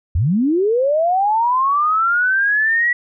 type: linear sweep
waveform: sine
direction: up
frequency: 68.4 to 1948 Hz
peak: -13 dBFS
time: 0.15-2.93 s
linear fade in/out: 5 ms
effects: none